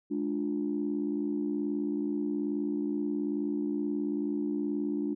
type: chord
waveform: sine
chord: D diminished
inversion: second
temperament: just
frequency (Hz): 211.4 / 293.7 / 352.4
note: Ab3 / D4 / F4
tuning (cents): +31 / 0 / +16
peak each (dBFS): -34 / -30 / -35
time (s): 0.1-5.15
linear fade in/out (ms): 20
effects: tanh soft clip ceiling -20 dBFS